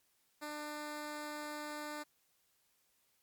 10% pulse tone, 298.8 Hz, D4, 30 cents sharp, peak -33 dBFS, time 0.41-2.04 s, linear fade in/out 20 ms, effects white hiss -75 dBFS RMS until 3.22 s + MP3 96 kbps

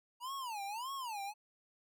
square tone with vibrato, 932.3 Hz, A#5, in tune, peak -40 dBFS, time 0.2-1.34 s, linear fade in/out 50 ms, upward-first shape sine, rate 1.7 Hz, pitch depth 290 cents each way, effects none

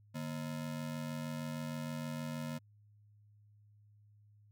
square ring-modulated tone, 193.7 Hz, G3, 20 cents flat, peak -36 dBFS, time 0.14-2.59 s, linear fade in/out 20 ms, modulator 43.2 Hz, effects added 104 Hz sine -61 dBFS peak until 4.51 s

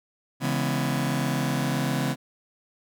sawtooth chord, C# minor seventh, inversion none, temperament just, 138.59 / 166.31 / 207.9 / 249.5 Hz, C#3 / E3 / G#3 / B3, 0 / +16 / +2 / +18 cents, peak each -23 / -26 / -28 / -25 dBFS, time 0.4-2.16 s, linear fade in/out 50 ms, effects none

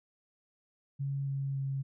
sine tone with pitch steps, 138.59 / 137.39 / 136.21 Hz, C#3 / C#3 / C#3, 0 / -15 / -30 cents, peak -31 dBFS, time 0.99-1.83 s, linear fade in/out 20 ms, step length 280 ms, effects none

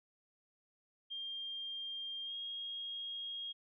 sine tone with pitch glide, 3200 to 3263 Hz, G7 to G#7, +35 to -31 cents, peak -40 dBFS, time 1.1-3.53 s, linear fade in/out 20 ms, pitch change +34 cents, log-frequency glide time 2.24-2.34 s, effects none

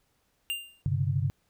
square tone with exponential decay, 2794 Hz, F7, in tune, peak -27 dBFS, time 0.5-0.82 s, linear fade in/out 0 ms, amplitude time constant 68 ms
sine chord, G suspended fourth, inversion none, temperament equal with one note detuned, 98 / 130.81 / 143.56 Hz, G2 / C3 / D3, 0 / 0 / -39 cents, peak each -29 dBFS, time 0.86-1.3 s, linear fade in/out 0 ms
effects pink hiss -72 dBFS RMS until 1.49 s

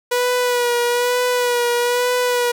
sawtooth tone with vibrato, 487.8 Hz, B4, 21 cents flat, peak -12 dBFS, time 0.11-2.52 s, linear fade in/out 10 ms, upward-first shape sine, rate 1.1 Hz, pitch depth 30 cents each way, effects none

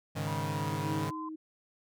sawtooth chord, Ab suspended fourth, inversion none, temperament equal, 103.83 / 138.59 / 155.56 Hz, Ab2 / Db3 / Eb3, 0 / 0 / 0 cents, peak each -33 / -33 / -31 dBFS, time 0.15-1.11 s, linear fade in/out 20 ms
sine tone with pitch glide, 974 to 1031.3 Hz, B5 to C6, -24 to -25 cents, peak -38 dBFS, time 0.27-1.29 s, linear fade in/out 5 ms, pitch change +99 cents, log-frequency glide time 0.97-1.15 s
sine tone, 314.5 Hz, D#4, 19 cents sharp, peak -38 dBFS, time 0.72-1.36 s, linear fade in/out 10 ms
effects none

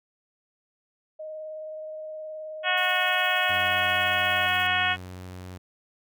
sine tone with vibrato, 622.3 Hz, D#5, in tune, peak -34 dBFS, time 1.19-4.47 s, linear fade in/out 10 ms, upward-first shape square, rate 19 Hz, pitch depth 9 cents each way
harmonic tone, 365.5 Hz, F#4, 21 cents flat, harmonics 2 / 3 / 4 / 5 / 6 / 7 / 8 / 9, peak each -29 / -32 / -28 / -28 / -32 / -29 / -32 / -32 dBFS, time 2.63-4.97 s, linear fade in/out 50 ms
blue noise with tremolo, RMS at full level -46 dBFS, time 2.77-4.67 s, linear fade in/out 5 ms, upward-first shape sine, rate 17 Hz, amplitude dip 35%
sawtooth tone, 91.5 Hz, F#2, 19 cents flat, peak -34 dBFS, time 3.49-5.58 s, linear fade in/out 10 ms
effects none

